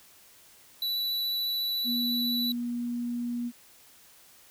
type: tone with vibrato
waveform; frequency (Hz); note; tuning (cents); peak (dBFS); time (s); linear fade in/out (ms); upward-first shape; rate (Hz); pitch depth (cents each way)
square; 3951; B7; 0; -28; 0.82-2.52; 2; sine; 14; 9
type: tone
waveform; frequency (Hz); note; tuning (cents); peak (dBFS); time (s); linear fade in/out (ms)
sine; 240; B3; -49; -29; 1.84-3.52; 50
effects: white hiss -56 dBFS RMS until 4.5 s